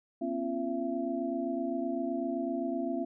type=tone cluster; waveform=sine; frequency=242.7 / 270.5 / 341.8 / 673 Hz; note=B3 / C#4 / F4 / E5; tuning=-30 / -42 / -37 / +36 cents; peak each=-37 / -34 / -36 / -36 dBFS; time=0.21-3.05 s; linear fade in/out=10 ms; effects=none